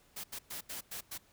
white noise bursts at uneven times, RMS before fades -42 dBFS, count 6, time 0.16-0.24 / 0.32-0.39 / 0.5-0.61 / 0.69-0.81 / 0.91-1.01 / 1.11-1.18 s, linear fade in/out 10 ms, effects pink hiss -66 dBFS RMS until 1.32 s

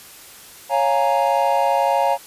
triangle chord, Bb minor seventh, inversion first, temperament equal, 554.4 / 698.5 / 830.6 / 932.3 Hz, Db5 / F5 / Ab5 / Bb5, 0 / 0 / 0 / 0 cents, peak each -19 dBFS, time 0.69-2.18 s, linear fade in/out 50 ms, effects white hiss -42 dBFS RMS until 2.26 s + resampled to 32000 Hz

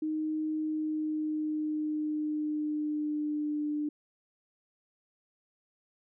sine tone with pitch glide, 310.5 to 298 Hz, D#4 to D4, -3 to +25 cents, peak -29 dBFS, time 0.02-3.89 s, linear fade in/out 5 ms, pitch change -72 cents, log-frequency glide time 0.58-3.67 s, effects none

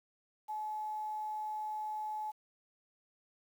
sine tone with quantisation, 856 Hz, A5, 48 cents flat, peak -36 dBFS, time 0.48-2.32 s, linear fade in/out 20 ms, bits 10, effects none

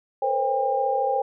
sine tone cluster, 454.6 / 498.1 / 532 / 802 Hz, A#4 / B4 / C5 / G5, -43 / +15 / +29 / +39 cents, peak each -31 / -30 / -25 / -23 dBFS, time 0.22-1.22 s, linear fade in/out 5 ms, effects none

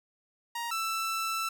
sawtooth tone pair in turn, 939 / 1327.9 Hz, A#5 / E6, +12 / +12 cents, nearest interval tritone, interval 600 cents, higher second, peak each -29 / -26 dBFS, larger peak second, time 0.55-0.71 / 0.71-1.49 s, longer second, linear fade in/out 5 ms, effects none

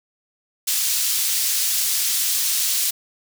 pink high-pass noise, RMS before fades -21 dBFS, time 0.67-2.91 s, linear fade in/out 10 ms, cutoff 4700 Hz, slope 12 dB/octave, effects none

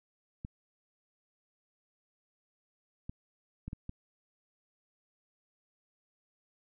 clicks, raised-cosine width 5 ms, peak -27 dBFS, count 5, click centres 0.449 / 3.095 / 3.68 / 3.731 / 3.894 s, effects none

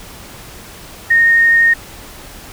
sine tone with vibrato, 1848 Hz, A#6, 16 cents flat, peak -7 dBFS, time 1.1-1.74 s, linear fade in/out 10 ms, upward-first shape triangle, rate 12 Hz, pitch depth 8 cents each way, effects pink hiss -35 dBFS RMS until 2.52 s

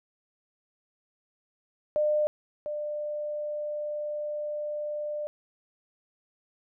sine tone pair in turn, 602 / 596.5 Hz, D5 / D5, +43 / +27 cents, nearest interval unison, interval 16 cents, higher first, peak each -22 / -30 dBFS, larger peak first, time 1.96-2.27 / 2.66-5.27 s, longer second, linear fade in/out 0 ms, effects none

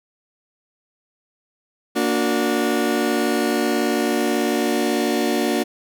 30% pulse chord, Bb augmented, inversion none, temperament just, 233.1 / 291.4 / 364.2 Hz, Bb3 / D4 / F#4, 0 / -13 / -27 cents, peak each -20 dBFS, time 1.95-5.64 s, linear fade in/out 20 ms, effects none

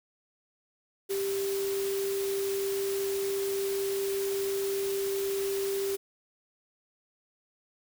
sine tone in noise, 393 Hz, G4, 4 cents sharp, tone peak -28 dBFS, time 1.09-5.97 s, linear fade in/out 20 ms, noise white, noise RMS -39 dBFS, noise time 1.09-5.97 s, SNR +8 dB, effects none

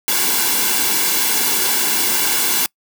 white noise with comb filter, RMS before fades -17 dBFS, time 0.08-2.66 s, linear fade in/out 0 ms, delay 1.6 ms, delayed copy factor -0.65, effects noise-tail reverb RT60 0.1 s tail -26 dB re dry + high-pass 200 Hz 12 dB/octave

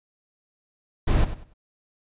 brown noise with echo, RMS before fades -19 dBFS, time 1.07-1.25 s, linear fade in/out 10 ms, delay 96 ms, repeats 3, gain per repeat -12 dB, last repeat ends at 1.538 s, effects resampled to 8000 Hz

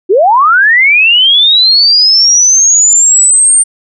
sine linear sweep, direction up, 335.8 to 8870 Hz, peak -3 dBFS, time 0.09-3.64 s, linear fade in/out 20 ms, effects none

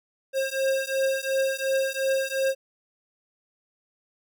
square beating tone pair, 534 / 536.8 Hz, C5 / C5, +35 / +44 cents, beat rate 2.8 Hz, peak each -27 dBFS, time 0.33-2.55 s, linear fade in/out 50 ms, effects none

